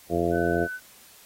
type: harmonic tone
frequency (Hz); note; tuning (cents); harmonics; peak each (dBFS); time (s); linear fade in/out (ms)
85.6; F2; -34; 1 / 2 / 3 / 4 / 5 / 6 / 7 / 8; -33 / -31 / -32 / -27 / -28 / -32 / -33 / -28; 0.09-0.68; 50
type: tone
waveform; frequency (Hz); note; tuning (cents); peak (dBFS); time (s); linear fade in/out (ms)
sine; 1503; F#6; +27; -31; 0.31-0.8; 50
effects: white hiss -52 dBFS RMS until 1.25 s + AAC 48 kbps